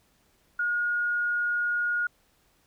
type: tone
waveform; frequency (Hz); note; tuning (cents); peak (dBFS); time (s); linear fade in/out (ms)
sine; 1436; F6; +48; -24; 0.59-2.07; 5
effects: pink hiss -66 dBFS RMS until 2.66 s